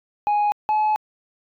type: tone pair in turn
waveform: sine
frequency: 830.6 / 854.9 Hz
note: G#5 / G#5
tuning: 0 / +50 cents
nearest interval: unison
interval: 50 cents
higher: second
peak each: -14 dBFS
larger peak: neither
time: 0.27-0.52 / 0.69-0.96 s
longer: second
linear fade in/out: 0 ms
effects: tanh soft clip ceiling -16 dBFS